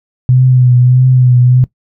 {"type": "tone with vibrato", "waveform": "sine", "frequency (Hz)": 126.2, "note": "B2", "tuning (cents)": 38, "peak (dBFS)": -4, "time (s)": [0.29, 1.64], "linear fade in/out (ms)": 0, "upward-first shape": "triangle", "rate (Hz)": 1.6, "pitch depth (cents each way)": 43, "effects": ["noise-tail reverb RT60 0.1 s tail -19 dB re dry"]}